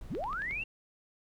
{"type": "noise", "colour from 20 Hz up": "brown", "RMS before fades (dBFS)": -46, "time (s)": [0.01, 0.64], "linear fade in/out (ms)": 2}
{"type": "linear sweep", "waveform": "sine", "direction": "up", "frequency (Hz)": [92.5, 2794], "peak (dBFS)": -33, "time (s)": [0.1, 0.64], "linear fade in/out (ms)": 10}
{"type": "click train", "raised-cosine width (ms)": 0.3, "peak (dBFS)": -30, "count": 5, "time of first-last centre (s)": [0.15, 0.51], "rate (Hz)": 11.1}
{"effects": []}